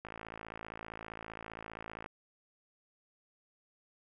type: click train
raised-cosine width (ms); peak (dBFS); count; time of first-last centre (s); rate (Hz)
0.5; -28; 112; 0.05-2.061; 55.2
effects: none